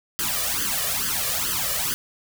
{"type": "noise with flanger", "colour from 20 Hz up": "white", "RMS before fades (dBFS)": -25, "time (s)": [0.19, 1.94], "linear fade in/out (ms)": 0, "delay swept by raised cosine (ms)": [0.63, 1.73], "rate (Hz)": 2.3, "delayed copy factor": 1, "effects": []}